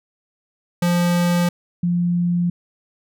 square / sine tone pair in turn, 174.61 / 174.61 Hz, F3 / F3, 0 / 0 cents, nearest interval unison, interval 0 cents, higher neither, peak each -16 dBFS, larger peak neither, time 0.82-1.49 / 1.83-2.5 s, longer neither, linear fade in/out 5 ms, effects none

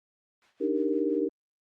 blue noise with tremolo, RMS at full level -47 dBFS, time 0.42-1.19 s, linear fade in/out 0 ms, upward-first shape sine, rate 5.9 Hz, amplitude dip 75%
sine chord, Eb major seventh, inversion third, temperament equal with one note detuned, 293.7 / 312.7 / 392 / 466.2 Hz, D4 / Eb4 / G4 / Bb4, 0 / +9 / 0 / 0 cents, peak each -30 dBFS, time 0.6-1.29 s, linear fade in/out 20 ms
effects low-pass 2000 Hz 12 dB/octave + Opus 48 kbps

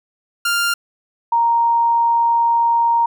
sawtooth / sine tone pair in turn, 1396.9 / 932.3 Hz, F6 / A#5, 0 / 0 cents, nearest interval perfect fifth, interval 700 cents, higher first, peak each -12 dBFS, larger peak neither, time 0.45-0.74 / 1.32-3.06 s, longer second, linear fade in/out 5 ms, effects none

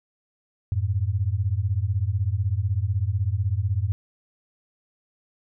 sine beating tone pair, 90 / 106 Hz, F#2 / G#2, -47 / +36 cents, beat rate 16 Hz, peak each -24 dBFS, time 0.72-3.92 s, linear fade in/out 0 ms, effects none

